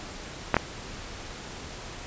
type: clicks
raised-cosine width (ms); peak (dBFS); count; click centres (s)
0.5; -4; 2; 0.543 / 0.567
effects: pink hiss -40 dBFS RMS until 2.06 s + resampled to 16000 Hz